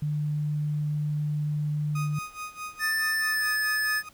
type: tone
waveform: sine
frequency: 149.4 Hz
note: D3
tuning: 30 cents sharp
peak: -25 dBFS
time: 0.02-2.19 s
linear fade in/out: 5 ms
type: tone with tremolo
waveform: 30% pulse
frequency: 1244.5 Hz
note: D#6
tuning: in tune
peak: -30 dBFS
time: 1.95-4.09 s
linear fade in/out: 5 ms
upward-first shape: sine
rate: 4.7 Hz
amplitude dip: 85%
type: tone with pitch glide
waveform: square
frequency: 1771 to 1732.6 Hz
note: A6 to A6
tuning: +11 to -27 cents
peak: -25 dBFS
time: 2.79-4.03 s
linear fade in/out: 50 ms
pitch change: -38 cents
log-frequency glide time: 3.14-3.57 s
effects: pink hiss -57 dBFS RMS until 4.13 s